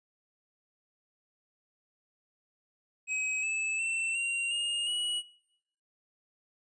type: tone with pitch steps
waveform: square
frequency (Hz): 2541 / 2612 / 2686 / 2761 / 2839 / 2919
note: D#7 / E7 / E7 / F7 / F7 / F#7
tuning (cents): +36 / -17 / +32 / -20 / +28 / -24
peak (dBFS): -30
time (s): 3.07-5.23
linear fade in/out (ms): 50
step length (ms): 360
effects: noise-tail reverb RT60 0.9 s tail -24 dB re dry + resampled to 22050 Hz